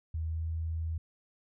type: tone with pitch glide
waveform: sine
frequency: 80.2 to 81.18 Hz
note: E2 to E2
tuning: -47 to -26 cents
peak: -31 dBFS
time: 0.14-0.98 s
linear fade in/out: 5 ms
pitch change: +21 cents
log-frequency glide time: 0.27-0.45 s
effects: none